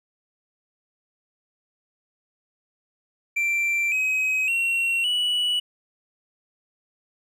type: tone with pitch steps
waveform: triangle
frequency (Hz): 2352 / 2535 / 2733 / 2946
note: D7 / D#7 / F7 / F#7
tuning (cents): +2 / +32 / -38 / -8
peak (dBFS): -19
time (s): 3.36-5.6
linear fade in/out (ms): 10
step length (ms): 560
effects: none